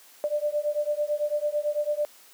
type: beating tone pair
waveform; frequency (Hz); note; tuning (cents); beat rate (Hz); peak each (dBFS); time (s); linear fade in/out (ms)
sine; 589 / 598; D5 / D5; +5 / +31; 9; -27; 0.24-2.05; 0
effects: white hiss -53 dBFS RMS until 2.33 s + high-pass 300 Hz 12 dB/octave